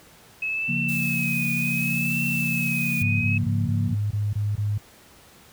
sine tone with vibrato, 2572 Hz, E7, 43 cents flat, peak -24 dBFS, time 0.42-3.38 s, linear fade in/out 5 ms, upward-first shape triangle, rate 0.68 Hz, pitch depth 80 cents each way
sine chord, Bb minor, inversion first, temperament equal with one note detuned, 139.8 / 174.61 / 233.1 Hz, Db3 / F3 / Bb3, +15 / 0 / 0 cents, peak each -29 dBFS, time 0.68-3.95 s, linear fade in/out 10 ms
blue noise, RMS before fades -36 dBFS, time 0.88-3.03 s, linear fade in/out 10 ms
sine tone bursts, 103.83 Hz, G#2, in tune, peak -21 dBFS, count 8, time 3.01-4.778 s, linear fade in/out 5 ms, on 200 ms, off 24 ms
effects pink hiss -51 dBFS RMS until 5.52 s + high-pass 60 Hz 12 dB/octave

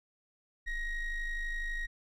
triangle ring-modulated tone, 955 Hz, A#5, 42 cents sharp, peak -28 dBFS, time 0.66-1.87 s, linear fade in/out 20 ms, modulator 929 Hz, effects none

